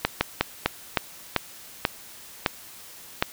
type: slowing click train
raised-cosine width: 0.3 ms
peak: -3 dBFS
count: 9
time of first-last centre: 0.05-3.225 s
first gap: 160 ms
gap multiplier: 1.25
effects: white hiss -45 dBFS RMS until 3.32 s